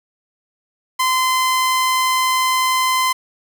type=tone; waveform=sawtooth; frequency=1031 Hz; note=C6; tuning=26 cents flat; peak=-11 dBFS; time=0.99-3.13 s; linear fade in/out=10 ms; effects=7-bit